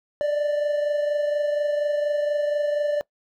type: tone pair together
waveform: triangle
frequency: 587.3 / 611.5 Hz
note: D5 / D#5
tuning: 0 / -30 cents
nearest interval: minor second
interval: 70 cents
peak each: -19 / -29 dBFS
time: 0.21-3.01 s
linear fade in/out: 0 ms
effects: noise-tail reverb RT60 0.1 s tail -22 dB re dry